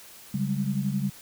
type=tone cluster; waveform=sine; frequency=139.3 / 192.4 / 203.6 Hz; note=C#3 / G3 / G#3; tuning=+9 / -32 / -34 cents; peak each=-29 dBFS; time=0.34-1.1 s; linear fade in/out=5 ms; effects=white hiss -48 dBFS RMS until 1.21 s